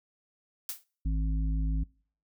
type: noise with exponential decay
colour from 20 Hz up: blue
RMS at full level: -31 dBFS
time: 0.69-0.84 s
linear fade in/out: 2 ms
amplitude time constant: 32 ms
type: harmonic tone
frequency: 53.2 Hz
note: G#1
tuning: 42 cents sharp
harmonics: 1 / 3 / 5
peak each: -26 / -36 / -40 dBFS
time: 1.05-1.84 s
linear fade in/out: 10 ms
effects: noise-tail reverb RT60 0.5 s tail -26 dB re dry